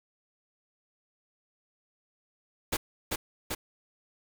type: noise with echo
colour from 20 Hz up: pink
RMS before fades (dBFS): -29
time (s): 2.72-2.77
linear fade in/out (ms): 10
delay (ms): 390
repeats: 2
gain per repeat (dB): -2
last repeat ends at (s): 3.55
effects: none